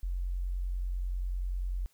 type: tone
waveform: sine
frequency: 45.05 Hz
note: F#1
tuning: 45 cents flat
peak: -30 dBFS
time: 0.03-1.86 s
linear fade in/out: 0 ms
effects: white hiss -69 dBFS RMS until 1.93 s